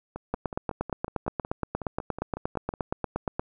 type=two click trains; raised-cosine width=1 ms; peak=-13 / -21 dBFS; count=27 / 15; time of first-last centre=0.34-3.395 / 0.16-2.738 s; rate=8.51 / 5.43 Hz; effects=none